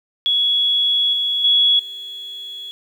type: tone with level steps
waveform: sine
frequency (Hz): 3362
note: G#7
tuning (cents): +20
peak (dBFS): -14 / -17 / -11 / -29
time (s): 0.26-2.71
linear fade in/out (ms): 0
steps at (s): 1.13 / 1.44 / 1.79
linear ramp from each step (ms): 5
effects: 8-bit